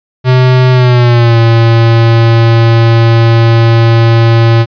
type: tone with pitch glide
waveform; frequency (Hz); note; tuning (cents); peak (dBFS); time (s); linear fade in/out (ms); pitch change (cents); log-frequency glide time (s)
square; 127.7 to 115.09; C3 to A#2; -42 to -22; -4; 0.24-4.66; 50; -180; 0.72-1.38
effects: resampled to 11025 Hz